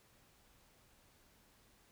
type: silence
effects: pink hiss -68 dBFS RMS until 1.91 s